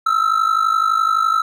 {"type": "ring-modulated tone", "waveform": "triangle", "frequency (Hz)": 1318.5, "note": "E6", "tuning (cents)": 0, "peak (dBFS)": -9, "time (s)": [0.06, 1.42], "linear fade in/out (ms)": 5, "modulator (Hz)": 25.9, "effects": []}